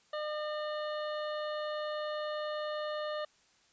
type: harmonic tone with a mistuned harmonic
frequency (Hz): 605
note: D#5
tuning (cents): -49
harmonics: 1 / 2 / 3 / 5 / 6 / 7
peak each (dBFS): -35 / -41 / -45 / -49 / -51 / -52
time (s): 0.13-3.25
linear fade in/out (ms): 5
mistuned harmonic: 5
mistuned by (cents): -53
effects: white hiss -67 dBFS RMS until 3.72 s + resampled to 16000 Hz

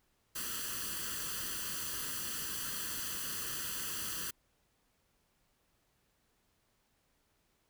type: noise with comb filter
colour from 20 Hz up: white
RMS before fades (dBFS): -39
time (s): 0.35-4.31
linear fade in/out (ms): 10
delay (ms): 0.66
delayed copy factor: +0.8
effects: pink hiss -75 dBFS RMS until 7.69 s

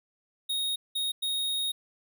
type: tone bursts at uneven times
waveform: square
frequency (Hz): 3735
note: A#7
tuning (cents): +3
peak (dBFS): -28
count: 3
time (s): 0.49-0.76 / 0.95-1.12 / 1.22-1.72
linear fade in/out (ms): 10
effects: none

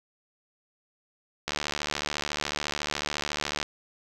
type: click train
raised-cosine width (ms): 0.2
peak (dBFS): -11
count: 160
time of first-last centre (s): 1.48-3.629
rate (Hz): 74
effects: none

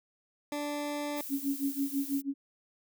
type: tone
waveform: 20% pulse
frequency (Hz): 292.6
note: D4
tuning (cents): -6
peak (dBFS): -28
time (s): 0.52-1.21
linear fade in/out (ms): 2
type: noise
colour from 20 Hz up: violet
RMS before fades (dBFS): -41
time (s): 1.16-2.22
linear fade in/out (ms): 20
type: tone with tremolo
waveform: sine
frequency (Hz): 277.2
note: C#4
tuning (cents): 0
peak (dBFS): -26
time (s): 1.29-2.34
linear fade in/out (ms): 50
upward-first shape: sine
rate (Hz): 6.1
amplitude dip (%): 95
effects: none

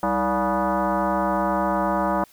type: tone with frequency modulation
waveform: sine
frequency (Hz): 196.1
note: G3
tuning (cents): +1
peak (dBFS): -19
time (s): 0.03-2.24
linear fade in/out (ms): 2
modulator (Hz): 258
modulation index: 4.1
effects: white hiss -54 dBFS RMS until 2.32 s

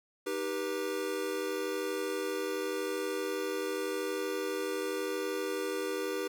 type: chord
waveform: square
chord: Eb augmented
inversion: none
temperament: equal with one note detuned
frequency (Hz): 311.1 / 392 / 484.3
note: Eb4 / G4 / B4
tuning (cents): 0 / 0 / -34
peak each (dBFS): -40 / -36 / -37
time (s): 0.26-6.28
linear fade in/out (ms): 10
effects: 11-bit

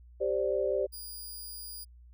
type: chord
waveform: sine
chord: G suspended fourth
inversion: none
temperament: just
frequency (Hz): 392 / 522.7 / 588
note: G4 / C5 / D5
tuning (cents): 0 / -2 / +2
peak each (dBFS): -31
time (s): 0.2-0.87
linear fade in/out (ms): 20
type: tone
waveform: 10% pulse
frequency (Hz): 4860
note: D#8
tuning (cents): -42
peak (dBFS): -34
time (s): 0.92-1.85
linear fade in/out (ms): 20
effects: added 60 Hz sine -51 dBFS peak until 2.13 s

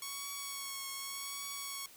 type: tone with vibrato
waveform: 5% pulse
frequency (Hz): 1108.7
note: C#6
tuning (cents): 0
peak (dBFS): -28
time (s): 0.02-1.86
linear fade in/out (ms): 2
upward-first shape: triangle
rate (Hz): 0.86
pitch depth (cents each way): 27
effects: white hiss -57 dBFS RMS until 1.96 s

